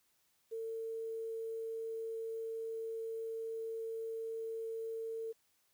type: tone with quantisation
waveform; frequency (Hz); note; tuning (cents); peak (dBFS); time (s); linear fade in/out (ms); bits
sine; 450.6; A4; +41; -38; 0.51-5.33; 20; 11
effects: white hiss -75 dBFS RMS until 5.73 s